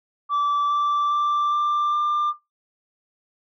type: tone with pitch steps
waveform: sine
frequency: 1160 / 1168.1 / 1176.2 / 1184.4 / 1192.6 Hz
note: D6 / D6 / D6 / D6 / D6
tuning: -22 / -10 / +2 / +14 / +26 cents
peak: -16 dBFS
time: 0.29-2.34 s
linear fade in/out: 50 ms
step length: 410 ms
effects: noise-tail reverb RT60 0.2 s tail -20 dB re dry + tanh soft clip ceiling -18 dBFS